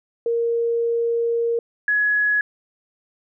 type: tone pair in turn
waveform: sine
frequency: 466.2 / 1683.6 Hz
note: A#4 / G#6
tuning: 0 / +23 cents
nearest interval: octave + minor seventh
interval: 2223 cents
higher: second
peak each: -18 / -16 dBFS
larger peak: second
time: 0.26-1.59 / 1.88-2.41 s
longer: first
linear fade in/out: 2 ms
effects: none

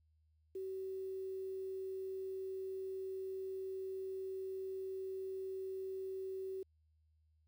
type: tone with quantisation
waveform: sine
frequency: 380.8 Hz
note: F#4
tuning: 50 cents sharp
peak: -40 dBFS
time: 0.55-6.63 s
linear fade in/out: 5 ms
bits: 11
effects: added 78 Hz sine -70 dBFS peak until 7.47 s

